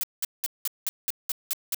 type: noise bursts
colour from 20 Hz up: blue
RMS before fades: -27 dBFS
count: 9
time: 0.01-1.746 s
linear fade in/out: 0 ms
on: 24 ms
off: 190 ms
effects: none